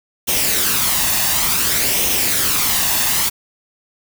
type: noise with flanger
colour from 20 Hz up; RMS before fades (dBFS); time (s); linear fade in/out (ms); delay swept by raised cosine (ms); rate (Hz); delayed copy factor
white; -17; 0.27-3.3; 20; 0.33 to 1.12; 0.56; +0.5
effects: none